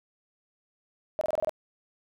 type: tone bursts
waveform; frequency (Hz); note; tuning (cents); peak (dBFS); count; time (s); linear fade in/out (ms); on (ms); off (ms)
sine; 622.3; D#5; 0; -24; 7; 1.19-1.494; 0; 22; 25
effects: none